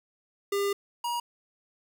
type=tone pair in turn; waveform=square; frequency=401 / 953.7 Hz; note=G4 / A#5; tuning=+39 / +39 cents; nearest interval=octave + minor third; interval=1500 cents; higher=second; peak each=-26 / -29 dBFS; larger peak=first; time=0.52-0.73 / 1.04-1.2 s; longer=first; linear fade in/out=5 ms; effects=9-bit